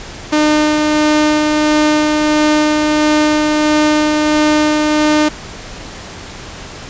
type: tone with tremolo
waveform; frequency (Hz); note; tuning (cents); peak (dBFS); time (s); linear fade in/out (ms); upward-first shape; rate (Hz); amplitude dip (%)
sawtooth; 303.2; D#4; -45; -5; 0.32-5.29; 10; sine; 1.5; 25
effects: pink hiss -30 dBFS RMS until 6.89 s + resampled to 16000 Hz